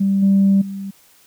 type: tone with level steps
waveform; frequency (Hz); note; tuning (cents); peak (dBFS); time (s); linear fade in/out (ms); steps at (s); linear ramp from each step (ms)
sine; 196; G3; 0; -13 / -9 / -25; 0-0.91; 10; 0.22 / 0.61; 10
effects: tanh soft clip ceiling -7 dBFS + white hiss -52 dBFS RMS until 1.26 s